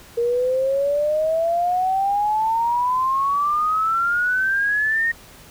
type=exponential sweep; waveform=sine; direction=up; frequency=466.2 to 1864.7 Hz; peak=-17 dBFS; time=0.17-5.12 s; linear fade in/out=10 ms; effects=pink hiss -45 dBFS RMS until 5.5 s